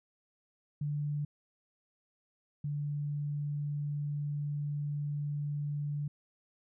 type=tone pair in turn; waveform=sine; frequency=146.83 / 146.02 Hz; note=D3 / D3; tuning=0 / -10 cents; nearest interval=unison; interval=10 cents; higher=first; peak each=-31 / -32 dBFS; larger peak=first; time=0.81-1.25 / 2.64-6.08 s; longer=second; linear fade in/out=5 ms; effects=none